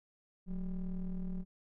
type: ring-modulated tone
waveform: triangle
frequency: 100.8 Hz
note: G2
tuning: 49 cents sharp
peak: -30 dBFS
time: 0.46-1.45 s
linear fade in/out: 50 ms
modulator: 81.2 Hz
effects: none